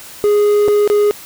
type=tone with dropouts; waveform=triangle; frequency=414.7 Hz; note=G#4; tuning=3 cents flat; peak=-7 dBFS; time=0.24-1.11 s; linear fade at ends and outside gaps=0 ms; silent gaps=0.679-0.684 / 0.876-0.9 s; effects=white hiss -35 dBFS RMS until 1.25 s